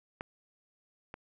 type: clicks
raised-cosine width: 0.5 ms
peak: -22 / -27 dBFS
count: 2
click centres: 0.209 / 1.141 s
effects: none